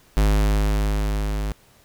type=tone with level ramp; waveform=square; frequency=51.6 Hz; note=G#1; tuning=10 cents flat; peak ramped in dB=-15 to -24 dBFS; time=0.17-1.52 s; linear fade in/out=0 ms; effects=pink hiss -55 dBFS RMS until 1.84 s